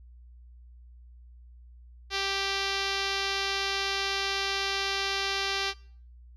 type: tone with low-pass filter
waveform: 5% pulse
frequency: 392 Hz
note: G4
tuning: in tune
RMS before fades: -30 dBFS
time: 2.1-5.74 s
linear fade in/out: 50 ms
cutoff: 5200 Hz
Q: 1.5
effects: noise-tail reverb RT60 0.5 s tail -21 dB re dry + added 60 Hz sine -48 dBFS peak until 6.36 s